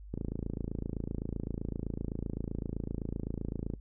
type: click train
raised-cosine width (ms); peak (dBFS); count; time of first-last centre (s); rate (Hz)
3; -22; 101; 0.14-3.737; 27.8
effects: noise-tail reverb RT60 0.1 s tail -21 dB re dry + added 50 Hz sine -45 dBFS peak until 3.8 s